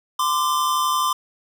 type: tone pair together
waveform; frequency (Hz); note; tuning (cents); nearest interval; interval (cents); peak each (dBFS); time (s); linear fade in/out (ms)
square; 1030.4 / 1182; C6 / D6; -27 / +11; major second; 238; -22; 0.19-1.13; 5
effects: none